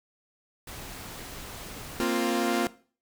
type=noise; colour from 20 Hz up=pink; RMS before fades=-41 dBFS; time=0.67-2.04 s; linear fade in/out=5 ms
type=chord; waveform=sawtooth; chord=Bb suspended second; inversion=none; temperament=equal with one note detuned; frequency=233.1 / 264.2 / 349.2 Hz; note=Bb3 / C4 / F4; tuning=0 / +17 / 0 cents; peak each=-25 / -26 / -24 dBFS; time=2-2.67 s; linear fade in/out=0 ms
effects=noise-tail reverb RT60 0.4 s tail -18 dB re dry